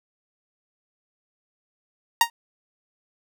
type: tone with exponential decay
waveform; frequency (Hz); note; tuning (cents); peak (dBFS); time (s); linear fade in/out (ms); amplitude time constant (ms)
sawtooth; 932.3; A#5; 0; -6; 2.21-2.3; 2; 18
effects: none